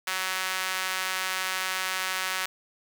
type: tone with high-pass filter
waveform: sawtooth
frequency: 187.2 Hz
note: F#3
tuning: 20 cents sharp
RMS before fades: -30 dBFS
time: 0.07-2.46 s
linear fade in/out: 5 ms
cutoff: 1500 Hz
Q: 1.1
effects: none